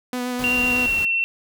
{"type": "tone with vibrato", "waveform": "sawtooth", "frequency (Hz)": 248.2, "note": "B3", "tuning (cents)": 9, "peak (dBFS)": -20, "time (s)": [0.13, 0.86], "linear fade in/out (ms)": 2, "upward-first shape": "sine", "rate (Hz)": 7.9, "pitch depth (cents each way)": 16}
{"type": "noise", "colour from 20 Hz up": "pink", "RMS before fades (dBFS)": -33, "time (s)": [0.39, 1.05], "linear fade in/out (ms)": 2}
{"type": "tone with pitch glide", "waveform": "sine", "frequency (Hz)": [2762, 2707], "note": ["F7", "E7"], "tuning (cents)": [-20, 45], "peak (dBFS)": -18, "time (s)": [0.44, 1.24], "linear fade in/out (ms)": 0, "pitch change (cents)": -35, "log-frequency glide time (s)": [0.6, 1.11]}
{"effects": []}